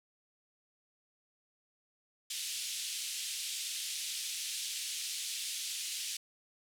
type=band-pass noise; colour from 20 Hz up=pink; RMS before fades=-39 dBFS; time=2.3-6.17 s; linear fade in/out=5 ms; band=2900 to 11000 Hz; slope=24 dB/octave; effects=none